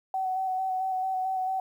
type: tone with vibrato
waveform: sine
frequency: 754 Hz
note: F#5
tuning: 32 cents sharp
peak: -26 dBFS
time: 0.14-1.6 s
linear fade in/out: 2 ms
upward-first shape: square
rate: 4.5 Hz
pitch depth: 17 cents each way
effects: 10-bit